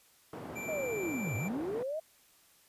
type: band-pass noise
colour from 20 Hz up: white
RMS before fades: -43 dBFS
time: 0.33-1.83 s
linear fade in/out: 2 ms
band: 110 to 620 Hz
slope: 12 dB/octave
type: tone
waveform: square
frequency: 2349 Hz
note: D7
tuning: in tune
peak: -40 dBFS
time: 0.55-1.49 s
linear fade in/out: 20 ms
type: linear two-way sweep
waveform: sine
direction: down then up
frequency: 654 to 96.4 to 654 Hz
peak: -33 dBFS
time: 0.68-2 s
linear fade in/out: 10 ms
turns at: 1.36 s
effects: white hiss -64 dBFS RMS until 2.68 s + resampled to 32000 Hz